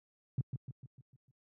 sine tone with echo, 129.3 Hz, C3, 20 cents flat, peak -28 dBFS, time 0.38-0.41 s, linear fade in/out 2 ms, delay 150 ms, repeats 6, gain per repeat -6 dB, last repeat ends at 1.31 s, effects high-pass 60 Hz 12 dB/octave

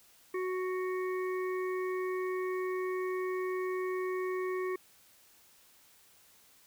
harmonic tone, 370 Hz, F#4, in tune, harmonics 1 / 3 / 5 / 6, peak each -32 / -41 / -45 / -47 dBFS, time 0.34-4.76 s, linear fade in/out 5 ms, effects white hiss -62 dBFS RMS until 6.66 s

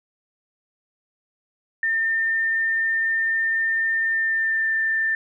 sine tone with pitch glide, 1806 to 1786.3 Hz, A6 to A6, +45 to +26 cents, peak -19 dBFS, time 1.83-5.15 s, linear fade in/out 2 ms, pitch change -19 cents, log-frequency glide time 4.05-4.7 s, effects none

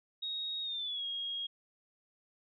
sine tone with pitch glide, 3761 to 3274 Hz, A#7 to G#7, +15 to -25 cents, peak -35 dBFS, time 0.22-1.47 s, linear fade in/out 10 ms, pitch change -240 cents, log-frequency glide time 0.62-1.05 s, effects none

